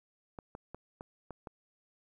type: clicks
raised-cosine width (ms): 1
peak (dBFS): -29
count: 6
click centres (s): 0.388 / 0.551 / 0.746 / 1.009 / 1.307 / 1.472
effects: 11-bit